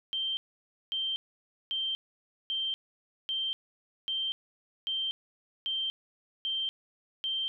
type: tone bursts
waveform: sine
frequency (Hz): 3140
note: G7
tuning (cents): +2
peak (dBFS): -29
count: 10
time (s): 0.13-7.48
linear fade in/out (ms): 0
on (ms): 240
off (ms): 550
effects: none